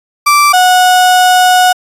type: tone pair in turn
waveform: 35% pulse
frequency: 1169 / 732.4 Hz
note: D6 / F#5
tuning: -8 / -18 cents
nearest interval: minor sixth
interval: 810 cents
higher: first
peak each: -3 dBFS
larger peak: neither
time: 0.26-0.53 / 0.53-1.73 s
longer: second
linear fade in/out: 10 ms
effects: resampled to 32000 Hz